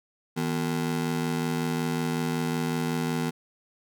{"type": "ring-modulated tone", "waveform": "35% pulse", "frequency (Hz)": 203, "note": "G#3", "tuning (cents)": -39, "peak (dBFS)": -21, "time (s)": [0.36, 3.31], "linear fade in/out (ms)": 20, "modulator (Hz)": 42.7, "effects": []}